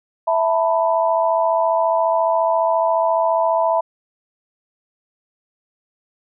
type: chord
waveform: sine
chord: E suspended fourth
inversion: none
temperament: equal with one note detuned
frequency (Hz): 659.3 / 893.3 / 987.8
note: E5 / A5 / B5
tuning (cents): 0 / +26 / 0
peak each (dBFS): -17 / -21 / -20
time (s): 0.27-3.81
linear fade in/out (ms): 10
effects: none